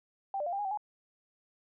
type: tone with pitch steps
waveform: sine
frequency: 784 / 592 / 698 / 793 / 825 / 769 / 838 Hz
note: G5 / D5 / F5 / G5 / G#5 / G5 / G#5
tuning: 0 / +14 / -1 / +20 / -12 / -33 / +15 cents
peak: -31 dBFS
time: 0.34-0.774 s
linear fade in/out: 2 ms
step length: 62 ms
effects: none